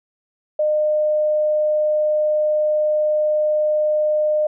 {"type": "tone", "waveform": "sine", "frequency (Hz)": 608, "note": "D#5", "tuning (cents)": -40, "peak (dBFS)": -15, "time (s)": [0.59, 4.47], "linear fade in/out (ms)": 5, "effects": []}